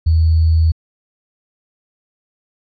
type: tone with sample-and-hold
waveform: sine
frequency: 80.8 Hz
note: E2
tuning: 34 cents flat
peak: -9 dBFS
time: 0.06-0.72 s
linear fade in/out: 10 ms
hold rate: 4410 Hz
effects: resampled to 16000 Hz